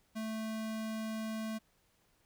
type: tone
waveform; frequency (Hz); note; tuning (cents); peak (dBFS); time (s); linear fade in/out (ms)
square; 220; A3; 0; -37; 0.15-1.59; 20
effects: pink hiss -72 dBFS RMS until 2.25 s